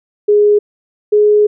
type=tone pair in turn; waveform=sine; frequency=415.3 / 418.9 Hz; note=G#4 / G#4; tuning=0 / +15 cents; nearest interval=unison; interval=15 cents; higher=second; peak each=-6 dBFS; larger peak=neither; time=0.28-0.59 / 1.12-1.47 s; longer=second; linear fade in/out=10 ms; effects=none